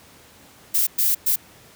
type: noise bursts at uneven times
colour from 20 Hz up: violet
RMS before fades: -19 dBFS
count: 3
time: 0.74-0.87 / 0.98-1.15 / 1.26-1.36 s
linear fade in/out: 10 ms
effects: pink hiss -49 dBFS RMS until 1.75 s + high-pass 80 Hz 12 dB/octave